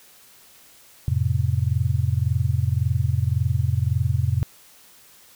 sine chord, F major, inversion none, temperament just, 87.31 / 109.13 / 130.96 Hz, F2 / A2 / C3, 0 / -14 / +2 cents, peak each -23 dBFS, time 1.08-4.43 s, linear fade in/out 0 ms, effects white hiss -51 dBFS RMS until 5.35 s

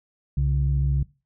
sine tone pair together, 65.55 / 138.9 Hz, C2 / C#3, +4 / +4 cents, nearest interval octave + minor second, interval 1300 cents, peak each -21 dBFS, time 0.37-1.03 s, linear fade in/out 5 ms, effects noise-tail reverb RT60 0.3 s tail -21 dB re dry + tanh soft clip ceiling -13 dBFS

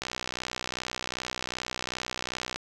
click train, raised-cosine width 0.2 ms, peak -14 dBFS, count 160, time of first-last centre 0.02-2.56 s, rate 62.6 Hz, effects none

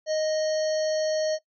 harmonic tone with a mistuned harmonic, 622 Hz, D#5, 1 cent flat, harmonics 1 / 3 / 5 / 7 / 9 / 10, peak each -23 / -41 / -45 / -37 / -41 / -43 dBFS, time 0.06-1.39 s, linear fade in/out 50 ms, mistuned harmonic 10, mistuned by +26 cents, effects noise-tail reverb RT60 0.1 s tail -17 dB re dry

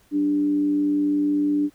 sine tone with frequency modulation, 294 Hz, D4, 2 cents sharp, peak -18 dBFS, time 0.11-1.7 s, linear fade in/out 50 ms, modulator 106 Hz, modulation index 0.24, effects pink hiss -59 dBFS RMS until 1.74 s

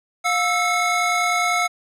square tone cluster, 711 / 1317 / 2183 Hz, F5 / E6 / C#7, +31 / -2 / -27 cents, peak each -23 dBFS, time 0.24-1.68 s, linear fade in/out 20 ms, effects low-pass 10000 Hz 12 dB/octave

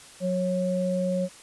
sine tone pair together, 182.7 / 547.5 Hz, F#3 / C#5, -22 / -22 cents, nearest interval octave + perfect fifth, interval 1900 cents, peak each -26 dBFS, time 0.2-1.29 s, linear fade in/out 50 ms, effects white hiss -48 dBFS RMS until 1.42 s + resampled to 24000 Hz

